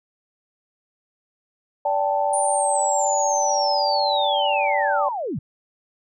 sine chord, D suspended fourth, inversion none, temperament equal with one note detuned, 580.6 / 784 / 880 Hz, D5 / G5 / A5, -20 / 0 / 0 cents, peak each -23 dBFS, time 1.85-5.09 s, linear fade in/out 5 ms
sine linear sweep, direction down, 9397 to 100.2 Hz, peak -24 dBFS, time 2.33-5.39 s, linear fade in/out 5 ms
effects none

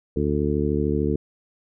harmonic tone, 73.42 Hz, D2, in tune, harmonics 1 / 2 / 3 / 4 / 5 / 6, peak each -27 / -27 / -27 / -27 / -27 / -27 dBFS, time 0.16-1.16 s, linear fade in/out 5 ms, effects none

